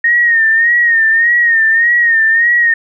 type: tone with vibrato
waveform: sine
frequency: 1848 Hz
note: A#6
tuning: 16 cents flat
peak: -7 dBFS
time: 0.04-2.74 s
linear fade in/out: 5 ms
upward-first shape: sine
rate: 1.7 Hz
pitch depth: 66 cents each way
effects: none